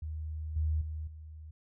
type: tone with level steps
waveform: sine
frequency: 77.78 Hz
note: D#2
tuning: in tune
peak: -35 / -27 / -35 / -44 dBFS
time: 0.02-1.51 s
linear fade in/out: 5 ms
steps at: 0.56 / 0.81 / 1.07 s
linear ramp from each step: 5 ms
effects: none